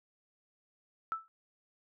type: tone with exponential decay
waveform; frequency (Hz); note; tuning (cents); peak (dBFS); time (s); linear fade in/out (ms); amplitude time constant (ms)
sine; 1318.5; E6; 0; -28; 1.12-1.28; 0; 34
effects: none